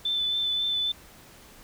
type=tone with vibrato; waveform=sine; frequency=3520 Hz; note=A7; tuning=in tune; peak=-24 dBFS; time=0.05-0.92 s; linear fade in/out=5 ms; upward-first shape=triangle; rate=3.7 Hz; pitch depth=19 cents each way; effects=pink hiss -51 dBFS RMS until 1.63 s